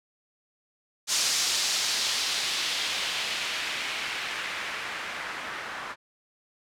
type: noise with low-pass filter sweep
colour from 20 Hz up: blue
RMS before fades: -30 dBFS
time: 1.07-5.96 s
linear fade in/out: 50 ms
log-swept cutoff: 5900 to 1400 Hz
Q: 1.3
effects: none